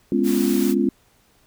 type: chord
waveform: sine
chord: C# dominant seventh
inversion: second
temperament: just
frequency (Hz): 207.9 / 249.5 / 277.2 / 346.5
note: G#3 / B3 / C#4 / E#4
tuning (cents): +2 / +18 / 0 / -14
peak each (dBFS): -22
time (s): 0.12-0.89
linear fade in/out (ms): 2
type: noise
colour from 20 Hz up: white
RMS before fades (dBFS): -32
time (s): 0.23-0.75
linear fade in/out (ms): 50
effects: pink hiss -59 dBFS RMS until 1.46 s